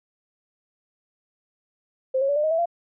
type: tone with pitch steps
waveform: sine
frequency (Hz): 523.3 / 547.4 / 572.6 / 599 / 626.6 / 655.5 / 685.7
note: C5 / C#5 / D5 / D5 / D#5 / E5 / F5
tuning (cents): 0 / -22 / -44 / +34 / +12 / -10 / -32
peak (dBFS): -19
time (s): 2.14-2.658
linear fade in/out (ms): 10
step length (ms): 74
effects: none